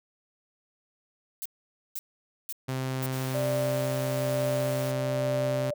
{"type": "noise bursts", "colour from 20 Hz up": "violet", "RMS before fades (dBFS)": -35, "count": 4, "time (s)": [1.42, 3.06], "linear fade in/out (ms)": 0, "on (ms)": 35, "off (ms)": 500}
{"type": "tone", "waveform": "sawtooth", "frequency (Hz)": 130.81, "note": "C3", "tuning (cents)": 0, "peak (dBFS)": -25, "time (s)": [2.68, 5.71], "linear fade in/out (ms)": 10}
{"type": "noise", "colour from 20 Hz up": "white", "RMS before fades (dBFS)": -43, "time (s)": [3.12, 4.92], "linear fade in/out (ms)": 10}
{"type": "tone with tremolo", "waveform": "sine", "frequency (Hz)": 589, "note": "D5", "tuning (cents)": 5, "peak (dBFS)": -26, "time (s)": [3.34, 5.74], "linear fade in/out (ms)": 10, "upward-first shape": "sine", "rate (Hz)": 1.1, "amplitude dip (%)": 40}
{"effects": []}